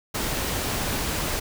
pink noise, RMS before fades -27 dBFS, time 0.14-1.4 s, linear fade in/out 10 ms, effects none

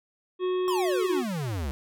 harmonic tone, 366.5 Hz, F#4, 16 cents flat, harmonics 1 / 3 / 5 / 7 / 9 / 10, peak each -24 / -37 / -49 / -47 / -45 / -55 dBFS, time 0.39-1.24 s, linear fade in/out 50 ms
square exponential sweep, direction down, 1111 to 63.6 Hz, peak -29 dBFS, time 0.68-1.71 s, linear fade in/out 0 ms
effects none

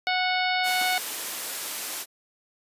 harmonic tone, 736 Hz, F#5, 9 cents flat, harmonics 1 / 2 / 3 / 4 / 5 / 6 / 7, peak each -26 / -30 / -28 / -34 / -33 / -34 / -41 dBFS, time 0.07-0.98 s, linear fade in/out 0 ms
white noise, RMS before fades -32 dBFS, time 0.63-2.06 s, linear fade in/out 50 ms
pink noise with exponential decay, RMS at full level -33 dBFS, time 0.81-0.99 s, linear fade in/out 1 ms, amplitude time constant 38 ms
effects high-pass 300 Hz 12 dB/octave + resampled to 32000 Hz

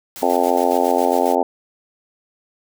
white noise with tremolo, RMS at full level -34 dBFS, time 0.16-1.35 s, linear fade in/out 0 ms, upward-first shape square, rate 7.3 Hz, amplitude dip 55%
harmonic tone, 87.8 Hz, F2, 10 cents sharp, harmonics 3 / 4 / 5 / 6 / 7 / 8 / 9 / 10, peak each -23 / -24 / -22 / -23 / -22 / -23 / -21 / -24 dBFS, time 0.22-1.43 s, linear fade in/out 5 ms
effects none

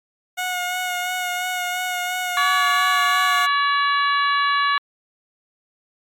15% pulse tone with vibrato, 725 Hz, F#5, 35 cents flat, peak -16 dBFS, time 0.37-3.47 s, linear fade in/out 20 ms, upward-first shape sine, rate 2.9 Hz, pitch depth 20 cents each way
harmonic tone, 568 Hz, C#5, 42 cents sharp, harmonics 2 / 3 / 4 / 5 / 6 / 7, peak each -18 / -22 / -29 / -30 / -33 / -29 dBFS, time 2.37-4.78 s, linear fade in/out 2 ms
effects MP3 96 kbps

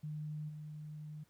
sine tone with level steps, 151.9 Hz, D#3, 41 cents flat, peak -39 / -44 dBFS, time 0.03-1.24 s, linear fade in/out 10 ms, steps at 0.48 s, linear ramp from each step 20 ms, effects pink hiss -73 dBFS RMS until 1.29 s

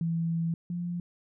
sine tone pair in turn, 166 / 174.38 Hz, E3 / F3, +12 / -2 cents, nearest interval minor second, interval 86 cents, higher second, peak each -26 / -30 dBFS, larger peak first, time 0.01-0.54 / 0.7-1 s, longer first, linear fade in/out 2 ms, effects none

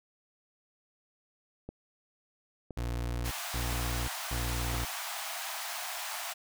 click train, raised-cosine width 2 ms, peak -27 dBFS, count 4, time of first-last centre 1.69-4.742 s, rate 0.983 Hz
30% pulse tone bursts, 59.5 Hz, A#1, 36 cents sharp, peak -29 dBFS, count 3, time 2.77-4.85 s, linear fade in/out 5 ms, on 540 ms, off 230 ms
pink high-pass noise, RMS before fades -38 dBFS, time 3.24-6.34 s, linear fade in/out 20 ms, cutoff 640 Hz, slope 96 dB/octave
effects none

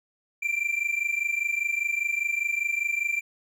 triangle tone pair together, 2349 / 2374 Hz, D7 / D7, 0 / +18 cents, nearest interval unison, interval 18 cents, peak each -26 dBFS, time 0.42-3.21 s, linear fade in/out 10 ms, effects none

